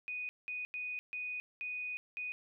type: tone bursts at uneven times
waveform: sine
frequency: 2483 Hz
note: D#7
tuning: 4 cents flat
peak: -37 dBFS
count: 6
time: 0.08-0.29 / 0.48-0.65 / 0.74-0.99 / 1.13-1.4 / 1.61-1.97 / 2.17-2.32 s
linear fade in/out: 0 ms
effects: none